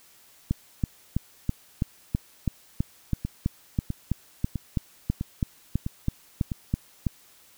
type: two click trains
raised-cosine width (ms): 5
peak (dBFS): -11 / -16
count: 21 / 6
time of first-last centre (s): 0.51-7.067 / 3.25-6.518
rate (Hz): 3.05 / 1.53
effects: white hiss -56 dBFS RMS until 7.57 s